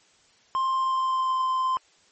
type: tone with pitch glide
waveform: triangle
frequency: 1054 to 1038.3 Hz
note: C6 to C6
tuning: +12 to -14 cents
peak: -20 dBFS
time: 0.55-1.77 s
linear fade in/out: 0 ms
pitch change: -26 cents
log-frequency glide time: 0.65-1.44 s
effects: white hiss -60 dBFS RMS until 2.11 s + MP3 32 kbps